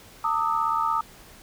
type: tone cluster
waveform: sine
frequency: 900 / 1203 / 1280 Hz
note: A5 / D6 / D#6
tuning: +39 / +41 / +49 cents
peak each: -26 dBFS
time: 0.24-1.01 s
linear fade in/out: 5 ms
effects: pink hiss -49 dBFS RMS until 1.42 s